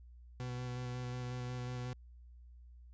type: tone with vibrato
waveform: 40% pulse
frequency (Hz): 124.4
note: B2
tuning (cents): +13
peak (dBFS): -38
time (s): 0.4-1.93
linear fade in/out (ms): 0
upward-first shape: square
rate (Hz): 5.5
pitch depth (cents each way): 12
effects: added 60 Hz sine -53 dBFS peak until 2.93 s + resampled to 16000 Hz